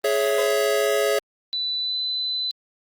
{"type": "chord", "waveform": "square", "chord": "C# minor", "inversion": "second", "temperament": "equal with one note detuned", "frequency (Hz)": [419.4, 554.4, 659.3], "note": ["G#4", "C#5", "E5"], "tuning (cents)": [17, 0, 0], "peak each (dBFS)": [-23, -24, -26], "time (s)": [0.04, 1.19], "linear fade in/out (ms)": 5}
{"type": "tone with exponential decay", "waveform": "35% pulse", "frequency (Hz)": 511, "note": "C5", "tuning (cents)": -41, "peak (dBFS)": -24, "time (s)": [0.38, 0.76], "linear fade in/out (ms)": 2, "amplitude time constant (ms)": 82}
{"type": "tone with pitch glide", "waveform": "sine", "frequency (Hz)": [3979, 4014], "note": ["B7", "B7"], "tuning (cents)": [12, 27], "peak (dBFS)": -23, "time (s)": [1.53, 2.51], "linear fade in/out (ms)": 0, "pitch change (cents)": 15, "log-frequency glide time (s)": [1.8, 1.97]}
{"effects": ["Opus 32 kbps"]}